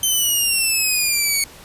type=exponential sweep; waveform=10% pulse; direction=down; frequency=3100 to 2217 Hz; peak=-8 dBFS; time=0.03-1.44 s; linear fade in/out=2 ms; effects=pink hiss -42 dBFS RMS until 1.64 s + resampled to 32000 Hz